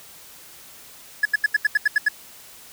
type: tone bursts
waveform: triangle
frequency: 1700 Hz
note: G#6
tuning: 40 cents sharp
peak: -12 dBFS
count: 9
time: 1.23-2.086 s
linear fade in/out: 5 ms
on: 24 ms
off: 80 ms
effects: white hiss -45 dBFS RMS until 2.72 s